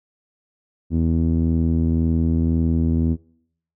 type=tone with low-pass filter; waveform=sawtooth; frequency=81.9 Hz; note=E2; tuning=11 cents flat; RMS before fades=-19 dBFS; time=0.9-3.17 s; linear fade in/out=50 ms; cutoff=260 Hz; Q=2.7; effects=noise-tail reverb RT60 0.7 s tail -24 dB re dry